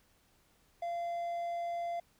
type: tone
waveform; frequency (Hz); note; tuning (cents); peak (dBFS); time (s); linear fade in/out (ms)
triangle; 688; F5; -26; -32; 0.82-2; 5
effects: pink hiss -69 dBFS RMS until 2.19 s